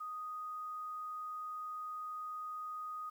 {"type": "tone with quantisation", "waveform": "sine", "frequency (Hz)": 1244.5, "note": "D#6", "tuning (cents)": 0, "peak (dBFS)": -40, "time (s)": [0, 3.1], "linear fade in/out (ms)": 10, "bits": 11, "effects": []}